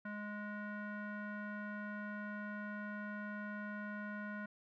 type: tone with low-pass filter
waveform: square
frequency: 208.1 Hz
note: G#3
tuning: 4 cents sharp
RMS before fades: -44 dBFS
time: 0.05-4.46 s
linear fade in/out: 5 ms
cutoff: 1600 Hz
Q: 8.3
effects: none